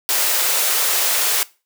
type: high-pass noise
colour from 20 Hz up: white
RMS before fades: -18 dBFS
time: 0.09-1.43 s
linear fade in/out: 0 ms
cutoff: 400 Hz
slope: 24 dB/octave
effects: noise-tail reverb RT60 0.3 s tail -20 dB re dry